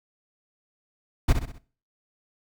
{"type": "noise with echo", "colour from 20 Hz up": "brown", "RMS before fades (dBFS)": -17, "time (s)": [1.28, 1.33], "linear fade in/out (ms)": 10, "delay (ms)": 64, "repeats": 4, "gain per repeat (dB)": -7, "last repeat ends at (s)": 1.586, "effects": ["noise-tail reverb RT60 0.4 s tail -18 dB re dry"]}